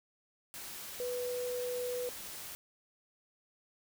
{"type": "tone in noise", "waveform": "sine", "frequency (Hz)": 493.9, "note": "B4", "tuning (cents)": 0, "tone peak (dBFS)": -34, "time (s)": [1, 2.09], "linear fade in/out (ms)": 0, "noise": "white", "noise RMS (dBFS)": -45, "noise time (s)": [0.54, 2.55], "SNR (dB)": 8, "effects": []}